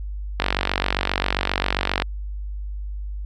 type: click train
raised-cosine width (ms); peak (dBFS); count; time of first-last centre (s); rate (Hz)
0.3; -3; 78; 0.4-2.021; 47.5
effects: added 50 Hz sine -27 dBFS peak until 3.25 s